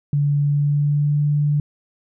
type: tone with pitch glide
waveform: sine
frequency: 144.3 to 146.99 Hz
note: D3 to D3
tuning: -30 to +2 cents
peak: -15 dBFS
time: 0.13-1.6 s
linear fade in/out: 2 ms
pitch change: +32 cents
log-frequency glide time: 0.43-1.22 s
effects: none